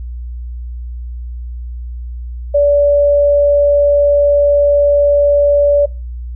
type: tone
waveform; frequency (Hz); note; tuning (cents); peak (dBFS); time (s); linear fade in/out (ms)
sine; 576; D5; -34; -7; 2.54-5.86; 10
effects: noise-tail reverb RT60 0.3 s tail -22 dB re dry + added 60 Hz sine -22 dBFS peak until 6.35 s